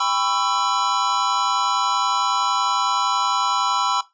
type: chord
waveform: square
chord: C# half-diminished seventh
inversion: second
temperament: just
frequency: 798.3 / 997.9 / 1108.7 / 1330.5 Hz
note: G5 / B5 / C#6 / E6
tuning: +31 / +18 / 0 / +16 cents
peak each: -29 / -24 / -26 / -24 dBFS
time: 0-4.01 s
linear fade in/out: 5 ms
effects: noise-tail reverb RT60 0.2 s tail -17 dB re dry + resampled to 16000 Hz